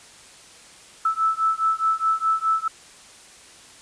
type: beating tone pair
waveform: sine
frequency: 1311 / 1315.8 Hz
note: E6 / E6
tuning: -10 / -4 cents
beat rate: 4.8 Hz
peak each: -22 dBFS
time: 1.05-2.68 s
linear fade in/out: 5 ms
effects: white hiss -47 dBFS RMS until 3.81 s + resampled to 22050 Hz